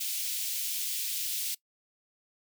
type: high-pass noise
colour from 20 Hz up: white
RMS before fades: -33 dBFS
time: 0-1.55 s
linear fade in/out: 10 ms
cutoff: 2600 Hz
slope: 24 dB/octave
effects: noise-tail reverb RT60 0.1 s tail -21 dB re dry